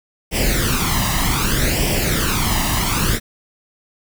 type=noise with flanger; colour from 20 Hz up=pink; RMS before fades=-18 dBFS; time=0.31-3.2 s; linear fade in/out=50 ms; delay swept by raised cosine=0.37 to 1.04 ms; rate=0.64 Hz; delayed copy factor=+0.7; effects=none